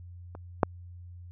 clicks, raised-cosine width 1 ms, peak -28 / -6 dBFS, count 2, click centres 0.351 / 0.632 s, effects added 88 Hz sine -43 dBFS peak until 1.31 s

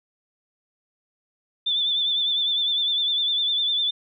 sine tone with vibrato, 3520 Hz, A7, in tune, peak -20 dBFS, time 1.66-3.91 s, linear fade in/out 10 ms, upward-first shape sine, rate 9.9 Hz, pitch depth 45 cents each way, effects none

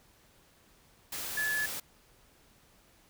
sine tone in noise, 1717 Hz, A6, 43 cents flat, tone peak -29 dBFS, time 1.37-1.66 s, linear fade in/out 5 ms, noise white, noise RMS -38 dBFS, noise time 1.12-1.8 s, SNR +6 dB, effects pink hiss -63 dBFS RMS until 3.09 s

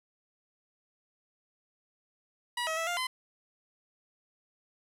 15% pulse tone with pitch steps, 967 / 640 / 656 / 701 / 1025 Hz, B5 / D#5 / E5 / F5 / C6, -37 / +49 / -9 / +6 / -36 cents, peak -24 dBFS, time 2.57-3.07 s, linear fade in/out 5 ms, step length 100 ms, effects low-pass 12000 Hz 12 dB/octave + 10-bit

